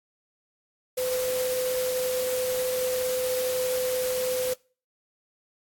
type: tone in noise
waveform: sine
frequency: 507 Hz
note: B4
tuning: 45 cents sharp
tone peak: -25 dBFS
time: 0.97-4.54 s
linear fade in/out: 10 ms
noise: white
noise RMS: -34 dBFS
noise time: 0.97-4.54 s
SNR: +6 dB
effects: noise-tail reverb RT60 0.4 s tail -24 dB re dry + AAC 64 kbps